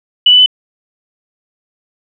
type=tone with pitch steps; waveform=sine; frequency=2960 / 2986 / 3012 Hz; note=F#7 / F#7 / F#7; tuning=0 / +15 / +30 cents; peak=-3 dBFS; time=0.26-0.461 s; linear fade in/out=5 ms; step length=67 ms; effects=none